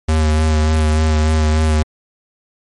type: tone with vibrato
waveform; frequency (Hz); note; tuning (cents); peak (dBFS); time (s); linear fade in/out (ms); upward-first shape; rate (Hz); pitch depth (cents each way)
square; 77.78; D#2; 0; -12; 0.08-1.83; 10; sine; 3.4; 22
effects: MP3 48 kbps